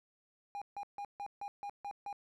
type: tone bursts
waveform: triangle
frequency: 811 Hz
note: G#5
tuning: 41 cents flat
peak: -37 dBFS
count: 8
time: 0.55-2.128 s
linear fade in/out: 0 ms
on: 66 ms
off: 150 ms
effects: none